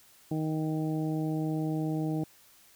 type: harmonic tone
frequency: 156.5 Hz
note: D#3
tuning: 10 cents sharp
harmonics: 1 / 2 / 3 / 4 / 5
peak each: -31 / -31 / -41 / -43 / -43 dBFS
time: 0.31-2.24 s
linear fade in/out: 5 ms
effects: white hiss -59 dBFS RMS until 2.75 s